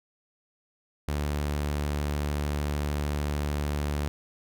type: tone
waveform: sawtooth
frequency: 73.3 Hz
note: D2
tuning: 3 cents flat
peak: -23 dBFS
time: 1.08-4.08 s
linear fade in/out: 0 ms
effects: none